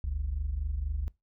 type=tone pair together; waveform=sine; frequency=48.45 / 72.6 Hz; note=G1 / D2; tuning=-20 / -19 cents; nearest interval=perfect fifth; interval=701 cents; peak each=-31 / -30 dBFS; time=0.04-1.08 s; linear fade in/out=0 ms; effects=noise-tail reverb RT60 0.2 s tail -23 dB re dry + tanh soft clip ceiling -24 dBFS

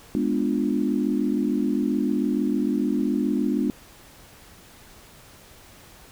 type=chord; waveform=sine; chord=G# diminished seventh; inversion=none; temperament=equal; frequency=207.7 / 246.9 / 293.7 / 349.2 Hz; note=G#3 / B3 / D4 / F4; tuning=0 / 0 / 0 / 0 cents; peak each=-26 / -25 / -25 / -30 dBFS; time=0.15-3.7 s; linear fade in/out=0 ms; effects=pink hiss -49 dBFS RMS until 6.11 s

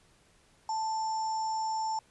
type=tone with sample-and-hold; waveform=sine; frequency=880 Hz; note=A5; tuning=in tune; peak=-29 dBFS; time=0.69-1.99 s; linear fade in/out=2 ms; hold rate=6300 Hz; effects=pink hiss -64 dBFS RMS until 2.1 s + resampled to 24000 Hz

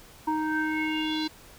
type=tone with low-pass filter sweep; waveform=square; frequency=311.1 Hz; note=D#4; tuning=in tune; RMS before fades=-28 dBFS; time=0.27-1.28 s; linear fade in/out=10 ms; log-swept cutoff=1000 to 4300 Hz; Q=6; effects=pink hiss -51 dBFS RMS until 1.58 s

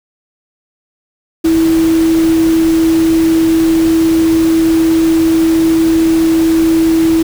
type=tone in noise; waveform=sine; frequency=325.7 Hz; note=E4; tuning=21 cents flat; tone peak=-7 dBFS; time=1.44-7.23 s; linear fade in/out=10 ms; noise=pink; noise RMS=-24 dBFS; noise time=1.44-7.23 s; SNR=+14 dB; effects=none

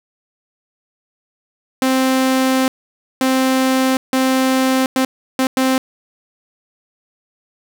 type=tone bursts at uneven times; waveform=sawtooth; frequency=261.6 Hz; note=C4; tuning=in tune; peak=-9 dBFS; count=6; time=1.82-2.68 / 3.21-3.97 / 4.13-4.86 / 4.96-5.05 / 5.39-5.47 / 5.57-5.78 s; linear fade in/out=2 ms; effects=none

